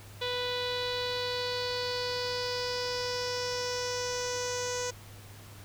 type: tone with low-pass filter sweep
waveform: sawtooth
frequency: 493.9 Hz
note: B4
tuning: in tune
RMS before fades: -33 dBFS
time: 0.21-4.91 s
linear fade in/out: 10 ms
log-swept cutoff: 3700 to 6400 Hz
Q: 5.5
effects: added 101 Hz sine -48 dBFS peak until 5.64 s + pink hiss -52 dBFS RMS until 5.64 s